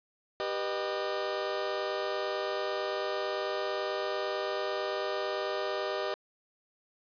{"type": "chord", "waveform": "sawtooth", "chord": "G augmented", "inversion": "none", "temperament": "just", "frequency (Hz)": [392, 490, 612.5], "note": ["G4", "B4", "D#5"], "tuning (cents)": [0, -14, -27], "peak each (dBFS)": [-31, -33, -30], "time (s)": [0.4, 6.14], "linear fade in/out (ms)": 0, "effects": ["resampled to 11025 Hz", "9-bit"]}